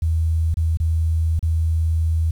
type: tone with dropouts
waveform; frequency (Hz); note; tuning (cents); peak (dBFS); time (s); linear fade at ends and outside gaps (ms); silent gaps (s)
sine; 81; E2; -30; -16; 0.02-2.31; 5; 0.542-0.57 / 0.772-0.8 / 1.393-1.427
effects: 8-bit